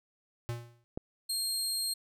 square tone with exponential decay, 118.6 Hz, A#2, 30 cents sharp, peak -31 dBFS, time 0.49-0.84 s, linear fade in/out 0 ms, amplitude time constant 75 ms
click, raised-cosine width 2 ms, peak -22 dBFS, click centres 0.975 s
25% pulse tone, 4219 Hz, C8, 14 cents sharp, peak -26 dBFS, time 1.29-1.94 s, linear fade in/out 10 ms
effects none

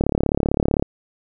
click train, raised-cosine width 2 ms, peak -4 dBFS, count 30, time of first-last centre 0.01-0.825 s, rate 35.6 Hz, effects none

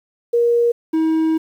sine / triangle tone pair in turn, 472.8 / 319.7 Hz, A#4 / D#4, +24 / +47 cents, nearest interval perfect fifth, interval 677 cents, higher first, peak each -12 dBFS, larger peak neither, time 0.33-0.72 / 0.93-1.38 s, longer second, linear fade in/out 10 ms, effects 8-bit

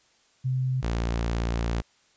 sine / sawtooth tone pair in turn, 129.3 / 57.6 Hz, C3 / A#1, -20 / -20 cents, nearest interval octave + major second, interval 1400 cents, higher first, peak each -23 / -21 dBFS, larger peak second, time 0.44-0.82 / 0.82-1.82 s, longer second, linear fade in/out 20 ms, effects white hiss -63 dBFS RMS until 2.16 s + resampled to 16000 Hz

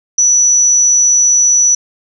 sine tone with amplitude modulation, 5920 Hz, F#8, in tune, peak -5 dBFS, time 0.18-1.75 s, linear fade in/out 5 ms, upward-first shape sine, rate 215 Hz, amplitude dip 30%, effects none

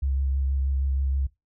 sine tone with vibrato, 67.7 Hz, C#2, 40 cents flat, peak -22 dBFS, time 0.02-1.27 s, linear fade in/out 10 ms, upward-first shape sine, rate 6.3 Hz, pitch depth 22 cents each way, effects noise-tail reverb RT60 0.2 s tail -20 dB re dry

